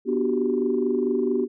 sine chord, G major seventh, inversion first, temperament just, 245 / 294 / 367.5 / 392 Hz, B3 / D4 / F#4 / G4, -14 / +2 / -12 / 0 cents, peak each -25 / -29 / -25 / -24 dBFS, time 0.05-1.48 s, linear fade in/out 50 ms, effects tanh soft clip ceiling -11 dBFS

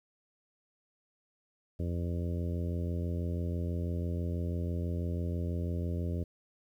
harmonic tone, 86.1 Hz, F2, 24 cents flat, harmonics 1 / 2 / 3 / 4 / 5 / 6 / 7, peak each -32 / -38 / -42 / -44 / -46 / -48 / -49 dBFS, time 1.79-6.24 s, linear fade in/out 10 ms, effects 11-bit

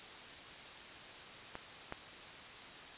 clicks, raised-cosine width 0.5 ms, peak -27 / -25 dBFS, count 2, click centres 1.554 / 1.924 s, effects white hiss -50 dBFS RMS until 2.97 s + resampled to 8000 Hz

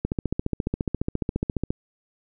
click train, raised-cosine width 3 ms, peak -11 dBFS, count 25, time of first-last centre 0.05-1.705 s, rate 14.5 Hz, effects none

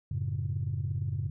sine chord, F# minor, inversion none, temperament equal, 92.5 / 110 / 138.59 Hz, F#2 / A2 / C#3, 0 / 0 / 0 cents, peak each -33 dBFS, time 0.11-1.3 s, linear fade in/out 5 ms, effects tanh soft clip ceiling -22 dBFS

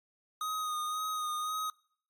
square tone with vibrato, 1244.5 Hz, D#6, in tune, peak -33 dBFS, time 0.41-1.7 s, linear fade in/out 2 ms, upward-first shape sine, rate 1.9 Hz, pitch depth 26 cents each way, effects noise-tail reverb RT60 0.6 s tail -26 dB re dry + MP3 64 kbps

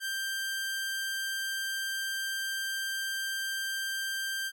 sawtooth tone, 1577 Hz, G6, 10 cents sharp, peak -28 dBFS, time 0-4.52 s, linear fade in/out 50 ms, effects none

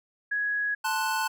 sine tone, 1669 Hz, G#6, 8 cents sharp, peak -25 dBFS, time 0.31-0.75 s, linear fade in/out 10 ms
square chord, F# diminished, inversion first, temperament equal, 880 / 1046.5 / 1480 Hz, A5 / C6 / F#6, 0 / 0 / 0 cents, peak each -29 / -34 / -31 dBFS, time 0.84-1.28 s, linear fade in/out 10 ms
effects none

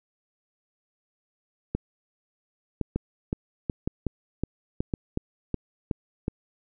two click trains, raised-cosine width 3 ms, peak -13 / -13 dBFS, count 10 / 4, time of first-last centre 2.96-6.281 / 1.75-4.938 s, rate 2.71 / 0.941 Hz, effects none

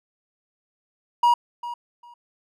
triangle tone with echo, 956 Hz, A#5, 43 cents sharp, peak -12 dBFS, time 1.23-1.34 s, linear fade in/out 5 ms, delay 400 ms, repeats 2, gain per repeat -15 dB, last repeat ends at 2.14 s, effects none

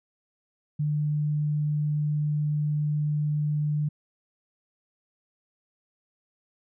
sine tone, 149.4 Hz, D3, 30 cents sharp, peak -23 dBFS, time 0.79-3.89 s, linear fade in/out 10 ms, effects none

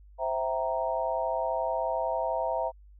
sine chord, C dominant seventh, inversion none, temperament equal with one note detuned, 523.3 / 659.3 / 770.5 / 932.3 Hz, C5 / E5 / G5 / Bb5, 0 / 0 / -30 / 0 cents, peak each -33 / -30 / -35 / -32 dBFS, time 0.18-2.72 s, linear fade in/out 50 ms, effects added 50 Hz sine -50 dBFS peak until 2.99 s

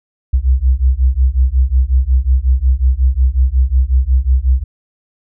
sine beating tone pair, 61.74 / 67.24 Hz, B1 / C2, 0 / +48 cents, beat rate 5.5 Hz, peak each -12 dBFS, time 0.33-4.64 s, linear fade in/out 10 ms, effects none

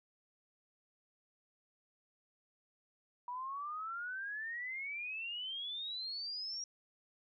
sine exponential sweep, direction up, 966 to 5690 Hz, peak -39 dBFS, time 3.28-6.64 s, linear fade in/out 2 ms, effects none

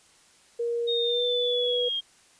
sine tone with pitch glide, 470.9 to 488.9 Hz, A#4 to B4, +18 to -18 cents, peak -25 dBFS, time 0.59-1.89 s, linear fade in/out 10 ms, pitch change +64 cents, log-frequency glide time 1.03-1.25 s
sine linear sweep, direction down, 3729 to 3212 Hz, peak -26 dBFS, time 0.87-2.01 s, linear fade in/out 20 ms
effects white hiss -58 dBFS RMS until 2.39 s + resampled to 22050 Hz

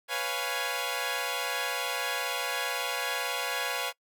10% pulse chord, C# dominant seventh, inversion third, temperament equal, 493.9 / 554.4 / 698.5 / 830.6 Hz, B4 / C#5 / E#5 / G#5, 0 / 0 / 0 / 0 cents, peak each -27 dBFS, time 0.08-3.93 s, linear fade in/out 50 ms, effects noise-tail reverb RT60 0.1 s tail -24 dB re dry

